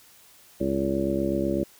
harmonic tone with a mistuned harmonic, 68 Hz, C#2, 33 cents flat, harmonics 1 / 2 / 3 / 4 / 5 / 6 / 7 / 8, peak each -36 / -37 / -29 / -31 / -27 / -34 / -39 / -30 dBFS, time 0.6-1.64 s, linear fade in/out 10 ms, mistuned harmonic 8, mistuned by +73 cents, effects white hiss -54 dBFS RMS until 1.79 s

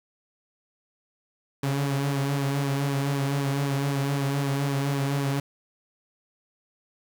sawtooth tone with flanger, 139.5 Hz, C#3, 11 cents sharp, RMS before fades -26 dBFS, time 1.63-5.4 s, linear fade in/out 5 ms, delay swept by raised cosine 1.4 to 5.7 ms, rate 3.9 Hz, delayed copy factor -0.55, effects 8-bit

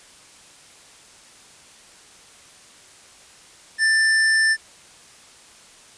square tone, 1774 Hz, A6, 14 cents sharp, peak -16 dBFS, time 3.78-4.57 s, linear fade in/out 50 ms, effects white hiss -48 dBFS RMS until 5.97 s + resampled to 22050 Hz

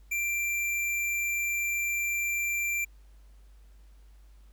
square tone, 2359 Hz, D7, 7 cents sharp, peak -28 dBFS, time 0.11-2.85 s, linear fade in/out 10 ms, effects added 50 Hz sine -51 dBFS peak until 4.52 s + pink hiss -68 dBFS RMS until 4.52 s

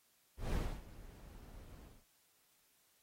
brown noise with ADSR envelope, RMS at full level -35 dBFS, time 0.37-2.05 s, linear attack 160 ms, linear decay 280 ms, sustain -19 dB, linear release 220 ms, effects white hiss -73 dBFS RMS until 3.02 s + AAC 48 kbps

